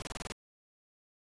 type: noise bursts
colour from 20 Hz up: pink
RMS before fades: -39 dBFS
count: 7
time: 0-0.321 s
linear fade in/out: 0 ms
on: 21 ms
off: 29 ms
effects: resampled to 22050 Hz